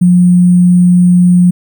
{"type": "tone with sample-and-hold", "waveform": "sine", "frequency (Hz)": 178.1, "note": "F3", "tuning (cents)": 34, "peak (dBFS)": -3, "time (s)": [0.01, 1.51], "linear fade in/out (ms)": 10, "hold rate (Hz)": 8820, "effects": []}